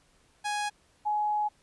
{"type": "tone pair in turn", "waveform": ["sawtooth", "sine"], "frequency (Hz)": [830.6, 840.7], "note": ["G#5", "G#5"], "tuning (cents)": [0, 21], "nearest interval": "unison", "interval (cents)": 21, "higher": "second", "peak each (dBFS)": -25, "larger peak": "neither", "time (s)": [[0.44, 0.7], [1.05, 1.49]], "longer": "second", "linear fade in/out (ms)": 20, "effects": ["pink hiss -65 dBFS RMS until 1.62 s", "resampled to 24000 Hz"]}